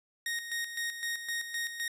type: tone with tremolo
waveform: sawtooth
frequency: 1864.7 Hz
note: A#6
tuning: in tune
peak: -28 dBFS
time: 0.26-1.88 s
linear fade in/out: 2 ms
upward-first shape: square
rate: 3.9 Hz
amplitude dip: 60%
effects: resampled to 32000 Hz

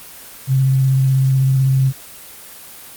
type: tone with vibrato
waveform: sine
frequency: 133.1 Hz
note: C3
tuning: 30 cents sharp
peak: -11 dBFS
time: 0.47-1.93 s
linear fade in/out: 50 ms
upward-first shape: square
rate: 16 Hz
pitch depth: 15 cents each way
effects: white hiss -37 dBFS RMS until 2.96 s + Opus 24 kbps

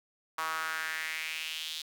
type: tone with high-pass filter sweep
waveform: sawtooth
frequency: 159.7 Hz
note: D#3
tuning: 45 cents sharp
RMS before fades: -36 dBFS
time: 0.38-1.82 s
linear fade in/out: 5 ms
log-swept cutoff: 1100 to 3700 Hz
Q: 3.6
effects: none

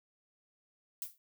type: noise with exponential decay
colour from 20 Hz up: violet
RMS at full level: -35 dBFS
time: 1.02-1.18 s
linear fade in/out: 1 ms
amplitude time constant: 33 ms
effects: none

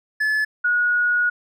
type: tone pair in turn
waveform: triangle / sine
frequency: 1725 / 1452.1 Hz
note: A6 / F#6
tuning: -35 / -33 cents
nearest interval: minor third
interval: 298 cents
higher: first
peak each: -16 dBFS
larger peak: neither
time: 0.2-0.45 / 0.64-1.3 s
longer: second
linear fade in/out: 10 ms
effects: none

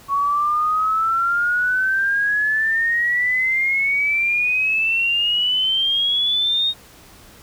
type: exponential sweep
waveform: sine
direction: up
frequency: 1108.7 to 3738 Hz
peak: -16 dBFS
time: 0.08-6.74 s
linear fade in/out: 50 ms
effects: pink hiss -46 dBFS RMS until 7.42 s

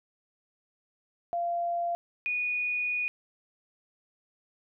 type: tone pair in turn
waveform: sine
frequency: 690 / 2464 Hz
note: F5 / D#7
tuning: -21 / -17 cents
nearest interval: octave + minor seventh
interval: 2204 cents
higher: second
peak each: -27 / -27 dBFS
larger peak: neither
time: 1.33-1.95 / 2.26-3.08 s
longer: second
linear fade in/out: 0 ms
effects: none

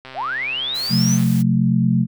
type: click train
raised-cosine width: 0.3 ms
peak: -20 dBFS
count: 156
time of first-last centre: 0.05-1.233 s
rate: 131 Hz
type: linear sweep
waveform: sine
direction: up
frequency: 533 to 6360 Hz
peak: -21 dBFS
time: 0.14-1.19 s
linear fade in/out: 50 ms
type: noise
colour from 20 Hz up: white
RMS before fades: -35 dBFS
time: 0.74-1.43 s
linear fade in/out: 20 ms
type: chord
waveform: sine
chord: F major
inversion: second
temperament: equal with one note detuned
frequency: 130.81 / 178.9 / 220 Hz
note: C3 / F3 / A3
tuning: 0 / +42 / 0 cents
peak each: -18 dBFS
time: 0.89-2.07 s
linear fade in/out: 50 ms
effects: none

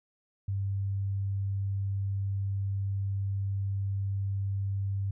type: tone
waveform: sine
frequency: 98.4 Hz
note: G2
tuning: 7 cents sharp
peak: -28 dBFS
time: 0.48-5.11 s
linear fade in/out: 5 ms
effects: none

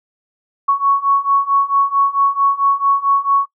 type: beating tone pair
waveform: sine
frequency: 1108.7 / 1113.2 Hz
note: C#6 / C#6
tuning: 0 / +7 cents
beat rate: 4.5 Hz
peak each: -16 / -14 dBFS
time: 0.68-3.46 s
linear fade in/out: 10 ms
effects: noise-tail reverb RT60 0.1 s tail -22 dB re dry

